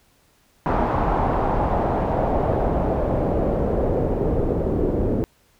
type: noise with low-pass filter sweep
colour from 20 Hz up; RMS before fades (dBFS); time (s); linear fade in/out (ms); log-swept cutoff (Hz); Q
pink; -21; 0.66-5.24; 0; 990 to 410; 2.1
effects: pink hiss -60 dBFS RMS until 5.59 s